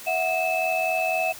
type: tone cluster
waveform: sine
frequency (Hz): 651 / 735 / 2613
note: E5 / F#5 / E7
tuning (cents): -22 / -12 / -16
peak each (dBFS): -25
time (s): 0.06-1.33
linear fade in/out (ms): 20
effects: tanh soft clip ceiling -15 dBFS + white hiss -41 dBFS RMS until 1.39 s